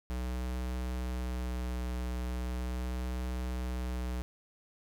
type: tone with vibrato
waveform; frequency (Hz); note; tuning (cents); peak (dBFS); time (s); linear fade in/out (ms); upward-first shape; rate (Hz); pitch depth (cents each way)
square; 62; B1; +7; -34; 0.1-4.22; 0; sine; 0.39; 12
effects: 10-bit